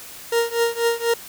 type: tone with tremolo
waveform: 40% pulse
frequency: 466.2 Hz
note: A#4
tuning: in tune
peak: -14 dBFS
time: 0.32-1.14 s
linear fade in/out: 5 ms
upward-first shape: triangle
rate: 4.1 Hz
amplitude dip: 95%
effects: white hiss -39 dBFS RMS until 1.28 s